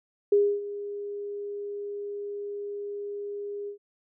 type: tone with ADSR envelope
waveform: sine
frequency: 407.7 Hz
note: G#4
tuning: 32 cents flat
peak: -16 dBFS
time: 0.32-3.78 s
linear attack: 5 ms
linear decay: 280 ms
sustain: -16 dB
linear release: 100 ms
effects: none